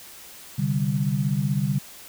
sine chord, C suspended second, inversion none, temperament equal, 130.81 / 146.83 / 196 Hz, C3 / D3 / G3, 0 / 0 / 0 cents, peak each -26 / -24 / -26 dBFS, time 0.58-1.79 s, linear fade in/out 10 ms, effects white hiss -44 dBFS RMS until 2.08 s

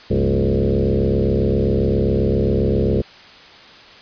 sine tone with frequency modulation, 149.3 Hz, D3, 29 cents sharp, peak -14 dBFS, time 0.1-3.02 s, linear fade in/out 10 ms, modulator 67.5 Hz, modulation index 5.3, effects white hiss -42 dBFS RMS until 4.01 s + resampled to 11025 Hz

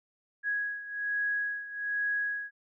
sine beating tone pair, 1661.2 / 1662.4 Hz, G#6 / G#6, 0 / +1 cents, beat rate 1.2 Hz, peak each -31 / -35 dBFS, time 0.43-2.51 s, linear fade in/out 50 ms, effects none

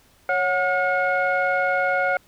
sine tone cluster, 554 / 733 / 1434 / 2180 Hz, C#5 / F#5 / F6 / C#7, -1 / -16 / +45 / -29 cents, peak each -23 / -23 / -22 / -28 dBFS, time 0.29-2.17 s, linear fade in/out 2 ms, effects tanh soft clip ceiling -11 dBFS + pink hiss -57 dBFS RMS until 2.27 s

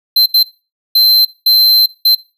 square tone bursts at uneven times, 4104 Hz, C8, 34 cents flat, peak -7 dBFS, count 5, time 0.16-0.26 / 0.34-0.43 / 0.95-1.25 / 1.46-1.86 / 2.05-2.15 s, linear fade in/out 5 ms, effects noise-tail reverb RT60 0.3 s tail -19 dB re dry

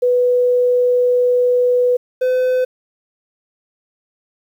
sine / triangle tone pair in turn, 493.9 / 508.1 Hz, B4 / B4, 0 / +49 cents, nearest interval unison, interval 49 cents, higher second, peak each -11 dBFS, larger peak neither, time 0.02-1.97 / 2.21-2.65 s, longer first, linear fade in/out 10 ms, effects 8-bit

